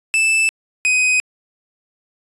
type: tone pair in turn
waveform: 45% pulse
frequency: 2637 / 2507 Hz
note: E7 / D#7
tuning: 0 / +12 cents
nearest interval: minor second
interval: 88 cents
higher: first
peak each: -13 dBFS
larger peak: neither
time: 0.14-0.49 / 0.85-1.2 s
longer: neither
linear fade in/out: 0 ms
effects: resampled to 24000 Hz